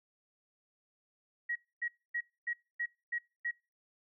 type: tone bursts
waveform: sine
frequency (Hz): 1904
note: A#6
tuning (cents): +36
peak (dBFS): -32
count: 7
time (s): 1.49-3.512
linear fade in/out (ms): 10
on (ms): 66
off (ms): 260
effects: noise-tail reverb RT60 0.3 s tail -25 dB re dry